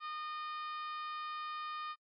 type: harmonic tone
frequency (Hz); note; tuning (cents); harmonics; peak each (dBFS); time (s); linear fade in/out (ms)
612; D#5; -29; 2 / 3 / 4 / 5 / 6 / 7 / 8; -40 / -52 / -52 / -56 / -55 / -60 / -61; 0-1.96; 50
effects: noise-tail reverb RT60 0.1 s tail -25 dB re dry